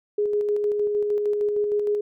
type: tone with tremolo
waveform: sine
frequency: 415.3 Hz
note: G#4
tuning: in tune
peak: -19 dBFS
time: 0.18-2.01 s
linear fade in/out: 5 ms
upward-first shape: square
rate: 6.5 Hz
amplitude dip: 30%
effects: none